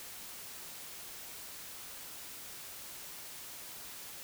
silence, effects white hiss -47 dBFS RMS until 4.23 s

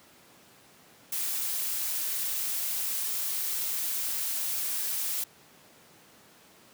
blue noise, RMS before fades -31 dBFS, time 1.12-5.24 s, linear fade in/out 5 ms, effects pink hiss -56 dBFS RMS until 6.73 s + high-pass 150 Hz 12 dB/octave

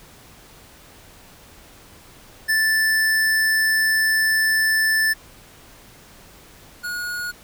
square tone pair in turn, 1760 / 1445.7 Hz, A6 / F#6, 0 / -41 cents, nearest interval minor third, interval 341 cents, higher first, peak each -17 / -26 dBFS, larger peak first, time 2.48-5.14 / 6.83-7.32 s, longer first, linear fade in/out 20 ms, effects pink hiss -47 dBFS RMS until 7.43 s

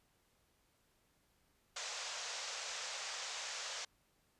white band-pass noise, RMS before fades -44 dBFS, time 1.76-3.85 s, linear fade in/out 5 ms, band 480 to 7200 Hz, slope 48 dB/octave, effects pink hiss -75 dBFS RMS until 4.39 s + resampled to 32000 Hz

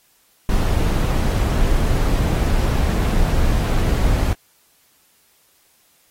brown noise, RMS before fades -17 dBFS, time 0.49-4.33 s, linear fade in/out 2 ms, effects white hiss -58 dBFS RMS until 6.1 s + AAC 48 kbps

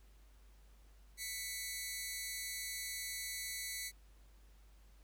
10% pulse tone pair together, 1989.9 / 2217 Hz, B6 / C#7, +13 / 0 cents, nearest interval major second, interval 187 cents, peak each -34 / -35 dBFS, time 1.17-3.92 s, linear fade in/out 50 ms, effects added 50 Hz sine -59 dBFS peak until 5.03 s + pink hiss -71 dBFS RMS until 5.03 s

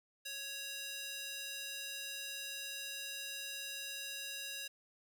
square tone with high-pass filter, 554.4 Hz, C#5, in tune, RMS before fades -44 dBFS, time 0.25-4.68 s, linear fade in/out 10 ms, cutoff 2800 Hz, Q 1.1, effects none

